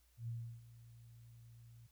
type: tone with ADSR envelope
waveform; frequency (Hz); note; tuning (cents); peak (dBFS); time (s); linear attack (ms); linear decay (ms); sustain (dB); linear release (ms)
sine; 116.54; A#2; 0; -39; 0.17-1.87; 110; 330; -17; 7
effects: added 60 Hz sine -70 dBFS peak until 1.91 s + white hiss -75 dBFS RMS until 1.91 s